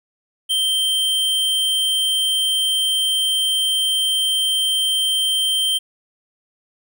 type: tone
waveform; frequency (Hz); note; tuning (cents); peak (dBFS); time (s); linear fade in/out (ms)
square; 3135; G7; -1; -17; 0.49-5.79; 20
effects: none